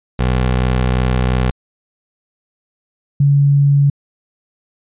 20% pulse / sine tone pair in turn, 62.9 / 141.54 Hz, B1 / C#3, +32 / +36 cents, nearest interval octave + major second, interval 1404 cents, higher second, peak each -8 dBFS, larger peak neither, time 0.19-1.51 / 3.2-3.9 s, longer first, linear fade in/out 5 ms, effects resampled to 8000 Hz

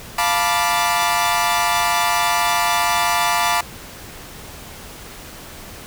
sawtooth chord, B half-diminished seventh, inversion second, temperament equal with one note detuned, 698.5 / 880 / 979.8 / 1174.7 Hz, F5 / A5 / B5 / D6, 0 / 0 / -14 / 0 cents, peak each -18 dBFS, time 0.18-3.61 s, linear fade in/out 5 ms, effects pink hiss -37 dBFS RMS until 5.86 s

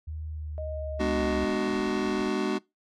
sine tone with pitch glide, 77.78 to 69.7 Hz, D#2 to C#2, 0 to +10 cents, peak -33 dBFS, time 0.07-1.45 s, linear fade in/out 10 ms, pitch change -190 cents, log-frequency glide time 0.29-1.27 s
sine tone, 622.3 Hz, D#5, in tune, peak -34 dBFS, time 0.58-1.68 s, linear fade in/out 0 ms
square chord, G# half-diminished seventh, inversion none, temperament just, 207.7 / 249.2 / 299 / 373.8 Hz, G#3 / B3 / D4 / F#4, 0 / +16 / +31 / +18 cents, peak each -32 / -34 / -32 / -30 dBFS, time 0.99-2.59 s, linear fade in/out 20 ms
pink low-pass noise, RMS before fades -46 dBFS, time 1.16-2.29 s, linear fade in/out 2 ms, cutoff 2500 Hz, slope 96 dB/octave
effects noise-tail reverb RT60 0.2 s tail -22 dB re dry + low-pass 5000 Hz 12 dB/octave

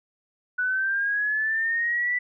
sine linear sweep, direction up, 1477 to 1981 Hz, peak -22 dBFS, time 0.58-2.19 s, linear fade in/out 10 ms, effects none

